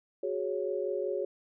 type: chord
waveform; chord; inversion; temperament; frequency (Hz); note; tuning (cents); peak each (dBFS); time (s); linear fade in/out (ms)
sine; F# suspended second; none; equal; 370 / 415.3 / 554.4; F#4 / G#4 / C#5; 0 / 0 / 0; -34; 0.23-1.25; 5
effects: none